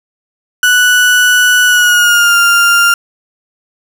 35% pulse tone with pitch glide, 1480 to 1396.9 Hz, F#6 to F6, 0 to 0 cents, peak -4 dBFS, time 0.63-2.94 s, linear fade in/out 2 ms, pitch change -100 cents, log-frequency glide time 1.65-2.37 s, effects none

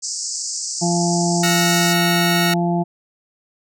white band-pass noise, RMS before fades -26 dBFS, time 0.02-1.94 s, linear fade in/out 20 ms, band 4700 to 8100 Hz, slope 96 dB/octave
harmonic tone, 172.6 Hz, F3, 20 cents flat, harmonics 1 / 2 / 4 / 5, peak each -18 / -23 / -23 / -28 dBFS, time 0.81-2.84 s, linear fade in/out 20 ms
20% pulse chord, F# dominant seventh, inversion third, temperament equal with one note detuned, 1318.5 / 1448.7 / 1864.7 / 2217 Hz, E6 / F#6 / A#6 / C#7, 0 / -37 / 0 / 0 cents, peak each -21 / -19 / -17 / -20 dBFS, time 1.43-2.54 s, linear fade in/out 5 ms
effects none

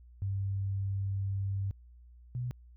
sine tone pair in turn, 98 / 123.47 Hz, G2 / B2, 0 / 0 cents, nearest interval major third, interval 400 cents, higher second, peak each -30 / -32 dBFS, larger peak first, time 0.22-1.71 / 2.35-2.51 s, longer first, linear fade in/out 0 ms, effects added 60 Hz sine -52 dBFS peak until 2.76 s

